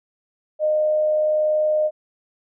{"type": "tone with amplitude modulation", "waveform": "sine", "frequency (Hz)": 613, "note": "D#5", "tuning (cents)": -26, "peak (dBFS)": -15, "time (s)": [0.59, 1.91], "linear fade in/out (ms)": 50, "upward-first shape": "sine", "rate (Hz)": 81.1, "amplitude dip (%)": 25, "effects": []}